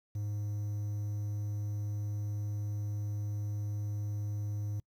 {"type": "tone with quantisation", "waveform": "triangle", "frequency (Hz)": 103.83, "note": "G#2", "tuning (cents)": 0, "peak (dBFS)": -31, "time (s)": [0.15, 4.8], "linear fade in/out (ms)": 5, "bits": 10, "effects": ["noise-tail reverb RT60 0.1 s tail -26 dB re dry"]}